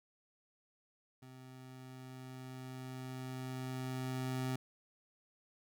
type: tone with level ramp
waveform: 25% pulse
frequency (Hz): 129.3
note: C3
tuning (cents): -20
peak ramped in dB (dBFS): -49 to -31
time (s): 1.22-4.56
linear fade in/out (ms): 5
effects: none